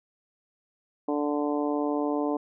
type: harmonic tone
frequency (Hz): 146.83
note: D3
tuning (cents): 0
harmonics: 2 / 3 / 4 / 5 / 6 / 7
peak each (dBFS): -27 / -31 / -33 / -35 / -37 / -38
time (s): 1.08-2.37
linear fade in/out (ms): 5
effects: none